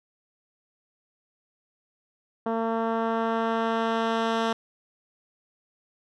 10% pulse tone with low-pass filter sweep, 226.6 Hz, A#3, 49 cents flat, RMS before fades -26 dBFS, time 2.46-4.53 s, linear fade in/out 5 ms, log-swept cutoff 930 to 4400 Hz, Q 0.73, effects none

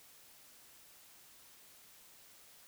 silence, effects white hiss -60 dBFS RMS until 2.67 s

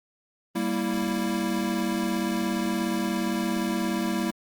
square chord, E diminished, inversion first, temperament equal, 196 / 233.1 / 329.6 Hz, G3 / Bb3 / E4, 0 / 0 / 0 cents, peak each -30 dBFS, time 0.55-4.31 s, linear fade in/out 10 ms, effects Opus 32 kbps

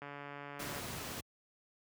click train, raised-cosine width 0.5 ms, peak -31 dBFS, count 112, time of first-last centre 0.02-0.796 s, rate 143 Hz
pink noise, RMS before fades -42 dBFS, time 0.59-1.21 s, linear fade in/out 10 ms
effects high-pass 80 Hz 12 dB/octave

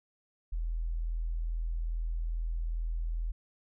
sine tone, 41.2 Hz, E1, in tune, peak -30 dBFS, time 0.52-3.32 s, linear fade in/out 10 ms, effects none

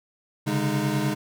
square tone cluster, 134.5 / 144.4 / 205.4 / 308 Hz, C3 / D3 / G#3 / D#4, +48 / -29 / -19 / -17 cents, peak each -29 dBFS, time 0.46-1.15 s, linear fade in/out 20 ms, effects none

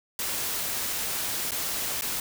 white noise with dropouts, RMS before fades -30 dBFS, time 0.19-2.2 s, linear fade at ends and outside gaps 2 ms, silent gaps 1.509-1.518 / 2.011-2.02 s, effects none

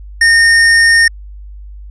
square tone, 1834 Hz, A#6, 29 cents flat, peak -6 dBFS, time 0.21-1.08 s, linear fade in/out 5 ms, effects added 50 Hz sine -28 dBFS peak until 1.9 s + resampled to 22050 Hz

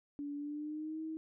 sine tone with pitch glide, 288 to 317.7 Hz, D4 to D#4, -34 to +36 cents, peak -38 dBFS, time 0.19-1.17 s, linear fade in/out 0 ms, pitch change +170 cents, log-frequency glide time 0.36-1.01 s, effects none

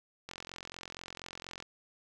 click train, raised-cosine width 0.2 ms, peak -25 dBFS, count 60, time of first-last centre 0.29-1.625 s, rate 44.2 Hz, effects none

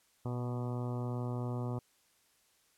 harmonic tone with a mistuned harmonic, 122.9 Hz, B2, 8 cents flat, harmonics 1 / 2 / 3 / 4 / 5 / 6 / 7 / 8 / 9 / 10, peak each -35 / -41 / -45 / -47 / -49 / -51 / -52 / -53 / -54 / -55 dBFS, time 0.25-1.79 s, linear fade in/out 5 ms, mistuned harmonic 1, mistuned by -27 cents, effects white hiss -70 dBFS RMS until 2.77 s + low-pass 12000 Hz 12 dB/octave

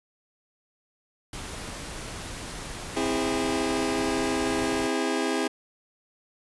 pink noise, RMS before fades -37 dBFS, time 1.33-4.87 s, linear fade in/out 2 ms
sawtooth chord, C augmented, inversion none, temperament just, 261.6 / 327 / 408.8 Hz, C4 / E4 / G#4, 0 / -14 / -27 cents, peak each -25 dBFS, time 2.96-5.48 s, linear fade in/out 10 ms
effects resampled to 24000 Hz

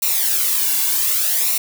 blue noise with flanger, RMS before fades -18 dBFS, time 0.02-1.58 s, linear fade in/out 5 ms, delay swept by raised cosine 0.61 to 1.61 ms, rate 0.65 Hz, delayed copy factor -0.65, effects none

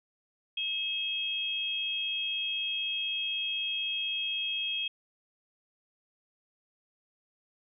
sine tone pair together, 2583 / 3252 Hz, E7 / G#7, -36 / -37 cents, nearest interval major third, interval 399 cents, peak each -35 / -31 dBFS, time 0.57-4.88 s, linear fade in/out 5 ms, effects none

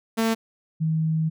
sawtooth / sine tone pair in turn, 225.1 / 159.17 Hz, A3 / D#3, +40 / +40 cents, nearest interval tritone, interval 600 cents, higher first, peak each -16 / -20 dBFS, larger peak first, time 0.17-0.35 / 0.8-1.3 s, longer second, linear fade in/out 20 ms, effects none

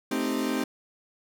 40% pulse chord, A half-diminished seventh, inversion none, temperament equal, 220 / 261.6 / 311.1 / 392 Hz, A3 / C4 / Eb4 / G4, 0 / 0 / 0 / 0 cents, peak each -32 / -28 / -31 / -33 dBFS, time 0.11-0.64 s, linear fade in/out 5 ms, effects none

